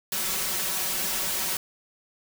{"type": "noise with comb filter", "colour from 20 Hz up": "white", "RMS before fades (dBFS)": -28, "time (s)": [0.12, 1.57], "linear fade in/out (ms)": 2, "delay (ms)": 5.3, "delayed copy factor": 1, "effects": []}